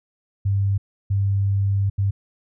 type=tone bursts at uneven times; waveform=sine; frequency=99 Hz; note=G2; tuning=18 cents sharp; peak=-17 dBFS; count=3; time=0.45-0.78 / 1.1-1.9 / 1.98-2.11 s; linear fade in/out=10 ms; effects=none